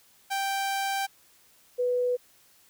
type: tone pair in turn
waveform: sawtooth / sine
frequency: 784 / 493.9 Hz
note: G5 / B4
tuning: 0 / 0 cents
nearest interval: minor sixth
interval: 800 cents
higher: first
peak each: -23 dBFS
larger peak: neither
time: 0.3-1.07 / 1.78-2.17 s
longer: first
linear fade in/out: 20 ms
effects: white hiss -60 dBFS RMS until 2.69 s

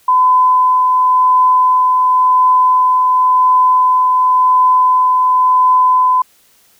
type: tone with tremolo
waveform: sine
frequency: 1012 Hz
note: B5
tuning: 42 cents sharp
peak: -6 dBFS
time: 0.08-6.22 s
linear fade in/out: 5 ms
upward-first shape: triangle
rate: 0.93 Hz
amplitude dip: 25%
effects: white hiss -51 dBFS RMS until 6.79 s

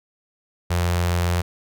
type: tone with notch filter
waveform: sawtooth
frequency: 87.31 Hz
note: F2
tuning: in tune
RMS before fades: -21 dBFS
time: 0.7-1.42 s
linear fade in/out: 10 ms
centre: 260 Hz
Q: 1.1
effects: none

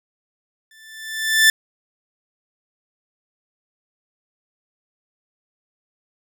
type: tone with exponential growth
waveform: sawtooth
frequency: 1764 Hz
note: A6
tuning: 4 cents sharp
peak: -6 dBFS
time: 0.71-1.5 s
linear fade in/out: 2 ms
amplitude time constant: 170 ms
effects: none

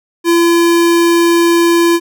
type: tone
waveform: square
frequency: 339.8 Hz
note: F4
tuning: 47 cents flat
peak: -8 dBFS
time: 0.24-2 s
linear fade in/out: 50 ms
effects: none

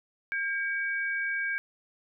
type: tone pair together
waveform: sine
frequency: 1605.8 / 2271 Hz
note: G6 / C#7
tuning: +41 / +41 cents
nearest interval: tritone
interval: 600 cents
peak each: -29 / -33 dBFS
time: 0.32-1.58 s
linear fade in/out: 0 ms
effects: none

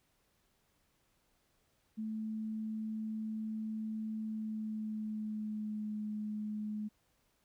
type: tone with pitch glide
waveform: sine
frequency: 218.2 to 212 Hz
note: A3 to G#3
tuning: -14 to +36 cents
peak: -36 dBFS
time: 1.97-6.89 s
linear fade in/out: 20 ms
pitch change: -50 cents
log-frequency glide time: 4.21-5.98 s
effects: pink hiss -75 dBFS RMS until 7.44 s

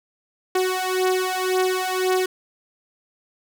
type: beating tone pair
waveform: sawtooth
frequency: 370.2 / 372.1 Hz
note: F#4 / F#4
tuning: +1 / +10 cents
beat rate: 1.9 Hz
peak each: -19 dBFS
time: 0.55-2.26 s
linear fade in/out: 5 ms
effects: none

